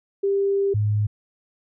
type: tone pair in turn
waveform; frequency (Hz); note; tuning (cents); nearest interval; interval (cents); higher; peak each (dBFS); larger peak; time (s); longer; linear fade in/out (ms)
sine; 396.2 / 104.94; G4 / G#2; +18 / +18; octave + major seventh; 2300; first; -18; neither; 0.23-0.74 / 0.74-1.07; first; 10
effects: none